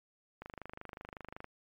click train, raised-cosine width 0.5 ms, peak -29 dBFS, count 27, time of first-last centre 0.42-1.444 s, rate 25.4 Hz, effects MP3 64 kbps

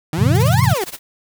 30% pulse exponential two-way sweep, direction up then down, 146.83 to 1114 to 350.2 Hz, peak -16 dBFS, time 0.13-0.84 s, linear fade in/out 2 ms, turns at 0.63 s
sine chord, Gb major seventh, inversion none, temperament equal, 92.5 / 116.54 / 138.59 / 174.61 Hz, Gb2 / Bb2 / Db3 / F3, 0 / 0 / 0 / 0 cents, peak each -19 / -15 / -17 / -21 dBFS, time 0.18-0.74 s, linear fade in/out 10 ms
white noise with tremolo, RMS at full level -28 dBFS, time 0.34-0.99 s, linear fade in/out 20 ms, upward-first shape sine, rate 17 Hz, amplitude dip 90%
effects none

